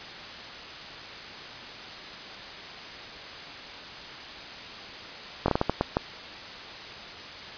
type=slowing click train; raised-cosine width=1 ms; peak=-8 dBFS; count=8; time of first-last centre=5.46-5.969 s; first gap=22 ms; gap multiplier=1.39; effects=white hiss -40 dBFS RMS until 7.57 s + resampled to 11025 Hz